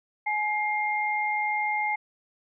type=tone pair together; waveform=sine; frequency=843.5 / 2117 Hz; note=G#5 / C7; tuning=+27 / +20 cents; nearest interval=octave + major third; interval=1593 cents; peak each=-27 dBFS; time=0.26-1.96 s; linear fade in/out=10 ms; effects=none